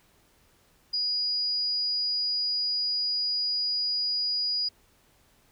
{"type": "tone", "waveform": "sine", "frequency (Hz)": 4900, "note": "D#8", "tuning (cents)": -27, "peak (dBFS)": -25, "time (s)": [0.93, 4.69], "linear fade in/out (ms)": 10, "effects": ["pink hiss -63 dBFS RMS until 5.51 s"]}